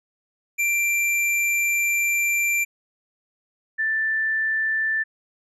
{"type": "tone pair in turn", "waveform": ["square", "sine"], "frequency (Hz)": [2359, 1767.3], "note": ["D7", "A6"], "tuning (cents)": [7, 7], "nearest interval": "perfect fourth", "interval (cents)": 500, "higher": "first", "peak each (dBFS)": -20, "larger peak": "neither", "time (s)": [[0.58, 2.65], [3.78, 5.04]], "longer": "first", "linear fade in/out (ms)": 20, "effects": ["resampled to 32000 Hz"]}